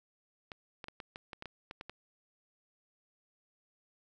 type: clicks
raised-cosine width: 0.3 ms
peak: -27 dBFS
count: 11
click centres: 0.518 / 0.842 / 0.884 / 1.002 / 1.159 / 1.332 / 1.424 / 1.457 / 1.711 / 1.811 / 1.896 s
effects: none